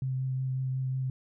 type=tone with vibrato; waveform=sine; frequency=130.81 Hz; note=C3; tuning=in tune; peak=-28 dBFS; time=0.02-1.1 s; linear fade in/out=2 ms; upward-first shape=triangle; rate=5.5 Hz; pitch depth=15 cents each way; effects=none